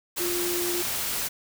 sine tone in noise, 350.8 Hz, F4, 8 cents sharp, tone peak -28 dBFS, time 0.19-0.83 s, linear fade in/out 20 ms, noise white, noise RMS -29 dBFS, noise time 0.16-1.29 s, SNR -2 dB, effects none

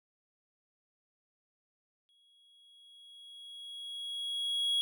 triangle tone with exponential growth, 3322 Hz, G#7, in tune, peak -25 dBFS, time 2.09-4.81 s, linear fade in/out 0 ms, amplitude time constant 590 ms, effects none

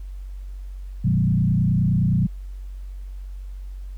sine tone with frequency modulation, 147.1 Hz, D3, 3 cents sharp, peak -16 dBFS, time 1.04-2.27 s, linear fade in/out 10 ms, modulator 29.6 Hz, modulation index 1.7, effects added 47 Hz sine -31 dBFS peak until 3.97 s + pink hiss -60 dBFS RMS until 3.97 s

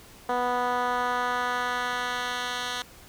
10% pulse tone with band-pass filter sweep, 246.4 Hz, B3, 4 cents flat, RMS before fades -28 dBFS, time 0.29-2.82 s, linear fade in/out 2 ms, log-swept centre 730 to 3300 Hz, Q 1, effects pink hiss -50 dBFS RMS until 3.08 s

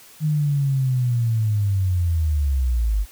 sine linear sweep, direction down, 155.56 to 48.19 Hz, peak -17 dBFS, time 0.2-3.06 s, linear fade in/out 50 ms, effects white hiss -47 dBFS RMS until 3.11 s

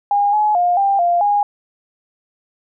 sine tone with pitch steps, 813 / 846 / 708 / 793 / 696 / 820 Hz, G#5 / G#5 / F5 / G5 / F5 / G#5, -37 / +32 / +23 / +20 / -6 / -22 cents, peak -12 dBFS, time 0.11-1.43 s, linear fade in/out 2 ms, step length 220 ms, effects none

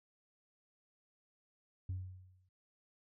sine tone with exponential decay, 92.5 Hz, F#2, in tune, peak -33 dBFS, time 1.89-2.49 s, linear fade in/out 5 ms, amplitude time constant 130 ms, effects tanh soft clip ceiling -34 dBFS

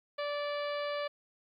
harmonic tone, 582 Hz, D5, 16 cents flat, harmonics 1 / 2 / 3 / 4 / 5 / 6 / 7 / 8, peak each -34 / -40 / -44 / -46 / -48 / -50 / -51 / -52 dBFS, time 0.18-1.08 s, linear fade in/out 10 ms, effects 12-bit

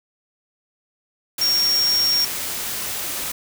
sine tone in noise, 5550 Hz, F8, 12 cents flat, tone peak -16 dBFS, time 1.41-2.25 s, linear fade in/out 5 ms, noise white, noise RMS -27 dBFS, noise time 1.38-3.32 s, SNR +8 dB, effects none

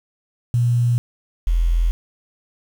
sine tone pair in turn, 120 / 42.28 Hz, B2 / E1, -49 / +45 cents, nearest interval octave + tritone, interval 1806 cents, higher first, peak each -14 dBFS, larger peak neither, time 0.54-0.98 / 1.47-1.91 s, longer neither, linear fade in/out 0 ms, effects 7-bit

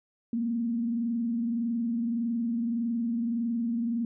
sine tone with frequency modulation, 233.1 Hz, A#3, in tune, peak -26 dBFS, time 0.33-4.05 s, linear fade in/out 2 ms, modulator 21.7 Hz, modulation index 0.44, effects none

